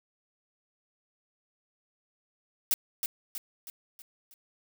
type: noise with echo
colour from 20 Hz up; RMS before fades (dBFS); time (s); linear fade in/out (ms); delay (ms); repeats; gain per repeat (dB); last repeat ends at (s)
blue; -25; 2.71-2.74; 0; 320; 5; -6; 4.34
effects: none